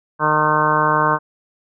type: harmonic tone with a mistuned harmonic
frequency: 152.9 Hz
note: D#3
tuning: 30 cents flat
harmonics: 1 / 2 / 3 / 4 / 5 / 6 / 7 / 8 / 9 / 10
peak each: -25 / -27 / -25 / -24 / -29 / -20 / -18 / -23 / -27 / -22 dBFS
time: 0.19-1.19 s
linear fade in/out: 50 ms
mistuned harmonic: 9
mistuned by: -20 cents
effects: none